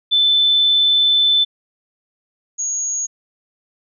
sine tone pair in turn, 3521 / 6647 Hz, A7 / G#8, 0 / +1 cents, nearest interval major seventh, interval 1101 cents, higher second, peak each -11 / -19 dBFS, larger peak first, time 0.11-1.45 / 2.58-3.07 s, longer first, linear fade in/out 20 ms, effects none

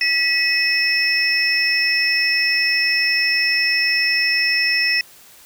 sine tone cluster, 1952 / 2554 / 5320 Hz, B6 / D#7 / E8, -21 / +45 / +15 cents, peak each -19 dBFS, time 0.01-5.01 s, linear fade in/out 2 ms, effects tanh soft clip ceiling -7 dBFS + white hiss -46 dBFS RMS until 5.45 s

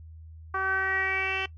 10% pulse tone with low-pass filter sweep, 382.4 Hz, G4, 43 cents flat, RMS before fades -28 dBFS, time 0.54-1.46 s, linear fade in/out 5 ms, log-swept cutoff 1300 to 3000 Hz, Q 5.9, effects noise-tail reverb RT60 0.1 s tail -20 dB re dry + added 80 Hz sine -43 dBFS peak until 1.57 s

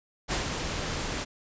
pink noise with ADSR envelope, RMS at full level -27 dBFS, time 0.28-1.25 s, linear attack 40 ms, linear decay 120 ms, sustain -5 dB, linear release 22 ms, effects resampled to 16000 Hz

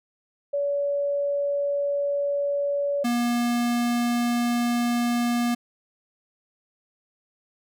sine / square tone pair in turn, 569 / 239.2 Hz, C#5 / A#3, +45 / +45 cents, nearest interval octave + minor third, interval 1500 cents, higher first, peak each -22 dBFS, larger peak neither, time 0.53-3.04 / 3.04-5.55 s, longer neither, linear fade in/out 10 ms, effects none

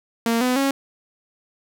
sawtooth tone with pitch steps, 230.6 / 251.5 / 274.2 Hz, A#3 / B3 / C#4, -19 / +32 / -19 cents, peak -14 dBFS, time 0.26-0.71 s, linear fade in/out 2 ms, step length 150 ms, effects none

